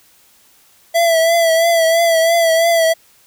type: tone with vibrato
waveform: square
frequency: 664 Hz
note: E5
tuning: 12 cents sharp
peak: -11 dBFS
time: 0.94-2.94 s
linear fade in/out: 20 ms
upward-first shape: triangle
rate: 3 Hz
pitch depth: 50 cents each way
effects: white hiss -51 dBFS RMS until 3.26 s